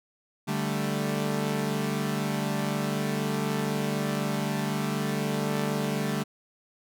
sawtooth chord, D suspended fourth, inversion none, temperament equal, 146.83 / 196 / 220 Hz, D3 / G3 / A3, 0 / 0 / 0 cents, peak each -27 dBFS, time 0.47-6.24 s, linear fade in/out 20 ms, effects none

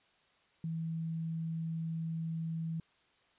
sine tone, 163.1 Hz, E3, 18 cents flat, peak -34 dBFS, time 0.64-2.8 s, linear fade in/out 2 ms, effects white hiss -69 dBFS RMS until 3.38 s + resampled to 8000 Hz

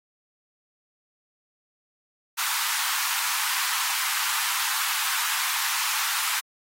pink high-pass noise, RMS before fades -27 dBFS, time 2.37-6.41 s, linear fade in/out 20 ms, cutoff 910 Hz, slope 48 dB/octave, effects AAC 48 kbps

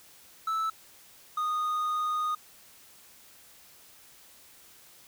triangle tone pair in turn, 1312 / 1235.5 Hz, E6 / D#6, -9 / -13 cents, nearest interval minor second, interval 104 cents, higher first, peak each -25 dBFS, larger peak neither, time 0.47-0.7 / 1.37-2.35 s, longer second, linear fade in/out 5 ms, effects white hiss -55 dBFS RMS until 5.07 s

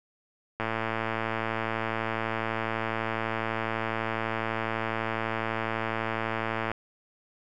click train, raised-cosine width 0.5 ms, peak -14 dBFS, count 686, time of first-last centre 0.6-6.716 s, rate 112 Hz, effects none

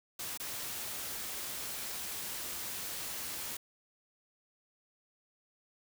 white noise with dropouts, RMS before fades -40 dBFS, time 0.19-3.57 s, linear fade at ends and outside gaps 5 ms, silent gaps 0.375-0.398 s, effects none

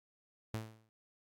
sawtooth tone with exponential decay, 110.6 Hz, A2, 9 cents sharp, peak -31 dBFS, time 0.54-0.89 s, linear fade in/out 0 ms, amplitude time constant 74 ms, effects AAC 64 kbps

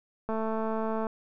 click train, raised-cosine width 1 ms, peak -19 dBFS, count 173, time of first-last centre 0.29-1.068 s, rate 221 Hz, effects none

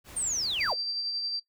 pink noise, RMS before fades -47 dBFS, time 0.04-0.75 s, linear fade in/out 50 ms
sine linear sweep, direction down, 8980 to 398.8 Hz, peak -27 dBFS, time 0.16-0.74 s, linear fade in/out 10 ms
sine tone with tremolo, 4693 Hz, D8, 2 cents flat, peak -28 dBFS, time 0.6-1.4 s, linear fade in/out 10 ms, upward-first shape sine, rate 11 Hz, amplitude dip 30%
effects noise-tail reverb RT60 0.1 s tail -17 dB re dry

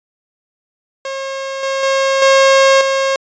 sawtooth tone with level steps, 540 Hz, C#5, 45 cents flat, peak -17 / -12 / -8 / -3 / -9 dBFS, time 1.05-3.16 s, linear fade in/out 2 ms, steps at 1.63 / 1.83 / 2.22 / 2.81 s, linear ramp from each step 2 ms, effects resampled to 16000 Hz

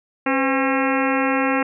harmonic tone with a mistuned harmonic, 270 Hz, C#4, 45 cents flat, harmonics 1 / 2 / 3 / 4 / 5 / 6 / 7 / 8 / 9 / 10, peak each -21 / -24 / -26 / -27 / -28 / -29 / -29 / -30 / -31 / -31 dBFS, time 0.26-1.63 s, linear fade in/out 5 ms, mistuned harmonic 2, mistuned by -86 cents, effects none

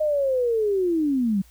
sine linear sweep, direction down, 622.3 to 185 Hz, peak -19 dBFS, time 0-1.42 s, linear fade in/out 10 ms, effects added 58 Hz sine -51 dBFS peak until 1.5 s + white hiss -57 dBFS RMS until 1.5 s

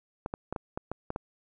clicks, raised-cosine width 1 ms, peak -19 dBFS, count 8, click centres 0.261 / 0.339 / 0.526 / 0.562 / 0.775 / 0.916 / 1.104 / 1.161 s, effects none

